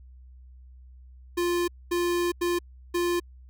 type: tone bursts at uneven times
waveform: square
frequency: 349.2 Hz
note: F4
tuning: in tune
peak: -24 dBFS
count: 4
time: 1.37-1.68 / 1.91-2.32 / 2.41-2.59 / 2.94-3.2 s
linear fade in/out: 10 ms
effects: added 63 Hz sine -46 dBFS peak until 3.49 s